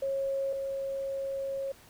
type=tone pair in turn; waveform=sine; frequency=545 / 545 Hz; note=C#5 / C#5; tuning=-29 / -29 cents; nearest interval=unison; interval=0 cents; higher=neither; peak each=-28 / -31 dBFS; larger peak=first; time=0.02-0.53 / 0.53-1.72 s; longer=second; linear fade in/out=5 ms; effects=pink hiss -56 dBFS RMS until 1.89 s